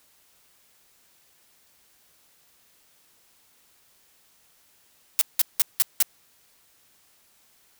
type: noise bursts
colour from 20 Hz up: blue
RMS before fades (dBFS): -18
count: 5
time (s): 5.19-6.025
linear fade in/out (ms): 0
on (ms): 23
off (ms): 180
effects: white hiss -61 dBFS RMS until 7.79 s